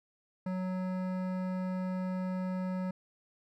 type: tone with hard clipping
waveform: sine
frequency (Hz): 185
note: F#3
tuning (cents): 0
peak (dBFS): -34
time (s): 0.46-2.91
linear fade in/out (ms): 5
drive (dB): 15
effects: none